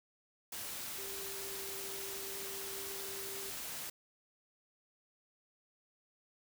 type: tone in noise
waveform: sine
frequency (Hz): 392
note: G4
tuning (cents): 0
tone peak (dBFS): -48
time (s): 0.98-3.5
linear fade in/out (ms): 5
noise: white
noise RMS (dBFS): -43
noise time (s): 0.52-3.9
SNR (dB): -8
effects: none